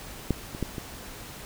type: clicks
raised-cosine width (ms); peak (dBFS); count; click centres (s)
3; -10 / -24 / -14 / -21; 4; 0.307 / 0.549 / 0.627 / 0.782
effects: pink hiss -42 dBFS RMS until 1.45 s